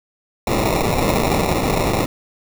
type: noise with sample-and-hold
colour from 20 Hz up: violet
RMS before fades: -18 dBFS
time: 0.47-2.06 s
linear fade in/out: 2 ms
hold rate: 1575 Hz
effects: none